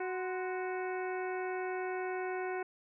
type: harmonic tone with a mistuned harmonic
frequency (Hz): 370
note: F#4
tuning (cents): 0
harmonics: 1 / 2 / 3 / 4 / 5 / 6 / 7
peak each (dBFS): -36 / -40 / -47 / -44 / -49 / -48 / -54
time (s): 0-2.63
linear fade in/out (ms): 5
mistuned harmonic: 3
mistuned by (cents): -110
effects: none